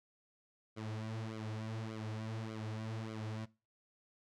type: tone with flanger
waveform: sawtooth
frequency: 110 Hz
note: A2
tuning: in tune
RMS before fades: -42 dBFS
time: 0.76-3.46 s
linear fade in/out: 20 ms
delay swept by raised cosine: 1.1 to 6.8 ms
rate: 1.7 Hz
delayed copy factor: -0.85
effects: noise-tail reverb RT60 0.3 s tail -21 dB re dry + low-pass 6000 Hz 12 dB/octave